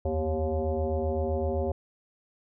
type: tone with frequency modulation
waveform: sine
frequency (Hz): 233.1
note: A#3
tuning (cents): 0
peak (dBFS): -25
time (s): 0.05-1.72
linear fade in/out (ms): 5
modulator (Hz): 158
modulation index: 2.7
effects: none